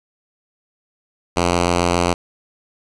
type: tone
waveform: 5% pulse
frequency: 87.31 Hz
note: F2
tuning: in tune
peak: -4 dBFS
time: 1.36-2.14 s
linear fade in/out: 10 ms
effects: resampled to 22050 Hz